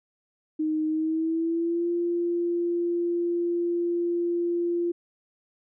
sine tone with pitch glide, 311.1 to 345.2 Hz, D#4 to F4, 0 to -20 cents, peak -23 dBFS, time 0.59-4.92 s, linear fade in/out 10 ms, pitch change +180 cents, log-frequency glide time 0.86-1.89 s, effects none

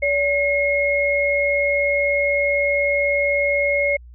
sine tone pair together, 571.6 / 2158 Hz, D5 / C#7, -47 / -47 cents, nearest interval octave + major seventh, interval 2300 cents, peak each -19 dBFS, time 0.02-3.97 s, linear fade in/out 10 ms, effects added 60 Hz sine -39 dBFS peak until 4.14 s

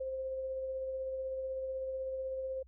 sine tone with tremolo, 526 Hz, C5, 9 cents sharp, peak -34 dBFS, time 0-2.63 s, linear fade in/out 10 ms, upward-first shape sine, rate 16 Hz, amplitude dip 25%, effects added 64 Hz sine -56 dBFS peak until 2.67 s

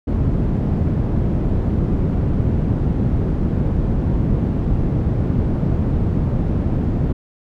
white low-pass noise, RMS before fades -18 dBFS, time 0.07-7.13 s, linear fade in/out 10 ms, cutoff 170 Hz, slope 12 dB/octave, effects none

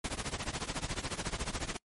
pink noise with tremolo, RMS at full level -33 dBFS, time 0.04-1.77 s, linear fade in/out 5 ms, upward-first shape triangle, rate 14 Hz, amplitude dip 95%, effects noise-tail reverb RT60 0.1 s tail -26 dB re dry + MP3 48 kbps

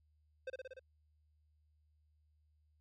square tone with echo, 519 Hz, C5, 14 cents flat, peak -40 dBFS, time 0.47-0.5 s, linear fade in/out 5 ms, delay 59 ms, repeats 5, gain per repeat -2 dB, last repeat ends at 0.795 s, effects added 76 Hz sine -70 dBFS peak until 2.8 s + low-pass 3000 Hz 12 dB/octave

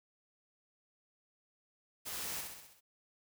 white noise with echo, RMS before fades -42 dBFS, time 2.05-2.42 s, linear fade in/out 20 ms, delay 65 ms, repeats 6, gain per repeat -4 dB, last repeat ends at 2.81 s, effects none

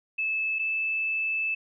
sine tone pair in turn, 2613 / 2626 Hz, E7 / E7, -16 / -7 cents, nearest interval unison, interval 9 cents, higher second, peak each -25 dBFS, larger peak neither, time 0.18-0.59 / 0.59-1.55 s, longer second, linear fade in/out 10 ms, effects none

